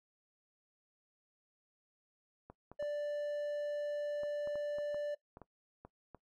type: clicks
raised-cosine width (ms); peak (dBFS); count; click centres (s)
1; -36; 12; 2.5 / 2.716 / 2.826 / 4.234 / 4.474 / 4.556 / 4.785 / 4.945 / 5.371 / 5.417 / 5.85 / 6.147
type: tone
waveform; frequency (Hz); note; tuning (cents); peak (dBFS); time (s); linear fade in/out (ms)
triangle; 587.3; D5; 0; -33; 2.79-5.15; 10
effects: noise-tail reverb RT60 0.1 s tail -19 dB re dry